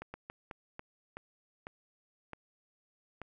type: slowing click train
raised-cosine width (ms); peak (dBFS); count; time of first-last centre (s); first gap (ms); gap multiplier
0.5; -27; 9; 0.02-3.217; 120; 1.33
effects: none